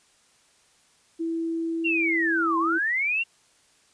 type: tone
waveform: sine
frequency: 329.6 Hz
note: E4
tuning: in tune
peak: -25 dBFS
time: 1.19-2.79 s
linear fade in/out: 20 ms
type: linear two-way sweep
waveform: sine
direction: down then up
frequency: 2800 to 1016 to 2800 Hz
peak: -22 dBFS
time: 1.84-3.24 s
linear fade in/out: 20 ms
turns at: 2.58 s
effects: white hiss -61 dBFS RMS until 3.93 s + resampled to 22050 Hz